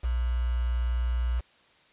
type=tone with quantisation; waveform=sine; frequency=60.5 Hz; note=B1; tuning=35 cents flat; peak=-24 dBFS; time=0.03-1.41 s; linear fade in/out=20 ms; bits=7; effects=white hiss -60 dBFS RMS until 1.92 s + resampled to 8000 Hz